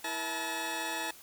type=tone cluster; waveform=15% pulse; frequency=326.3 / 477.1 / 863 / 1895 Hz; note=E4 / A#4 / A5 / A#6; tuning=-18 / +40 / -34 / +28 cents; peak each=-34 / -38 / -29 / -36 dBFS; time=0.04-1.11 s; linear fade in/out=5 ms; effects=white hiss -53 dBFS RMS until 1.22 s